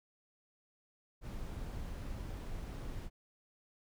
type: noise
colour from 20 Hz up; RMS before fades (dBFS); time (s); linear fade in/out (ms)
brown; -42; 1.21-3.1; 50
effects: none